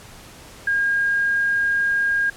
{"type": "tone", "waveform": "sine", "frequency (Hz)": 1620, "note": "G#6", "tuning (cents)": -43, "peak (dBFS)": -17, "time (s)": [0.67, 2.3], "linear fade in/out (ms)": 5, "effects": ["pink hiss -43 dBFS RMS until 2.36 s", "low-pass 12000 Hz 12 dB/octave"]}